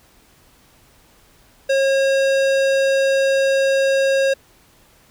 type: tone with hard clipping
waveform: sine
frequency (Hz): 542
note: C#5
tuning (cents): -39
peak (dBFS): -16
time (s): 1.69-4.34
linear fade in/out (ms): 10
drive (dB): 18
effects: pink hiss -53 dBFS RMS until 5.1 s